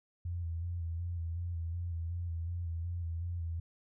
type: tone with vibrato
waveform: sine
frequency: 85 Hz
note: F2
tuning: 46 cents flat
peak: -34 dBFS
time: 0.25-3.6 s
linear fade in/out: 5 ms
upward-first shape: square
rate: 2.7 Hz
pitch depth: 38 cents each way
effects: none